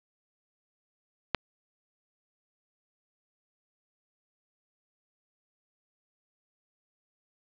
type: click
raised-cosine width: 0.3 ms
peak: -8 dBFS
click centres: 1.347 s
effects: resampled to 11025 Hz + 7-bit